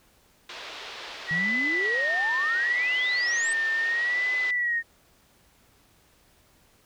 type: band-pass noise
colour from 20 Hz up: white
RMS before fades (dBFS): -40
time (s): 0.49-4.51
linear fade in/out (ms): 5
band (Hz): 350 to 4200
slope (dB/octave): 24
type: tone with vibrato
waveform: sine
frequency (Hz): 1900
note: A#6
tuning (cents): +33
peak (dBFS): -23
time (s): 1.27-4.83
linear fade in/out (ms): 50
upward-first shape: sine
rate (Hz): 0.73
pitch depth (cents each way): 97
type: exponential sweep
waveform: sine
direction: up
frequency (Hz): 155.56 to 8372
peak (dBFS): -31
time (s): 1.31-3.53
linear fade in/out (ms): 0
effects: pink hiss -61 dBFS RMS until 6.85 s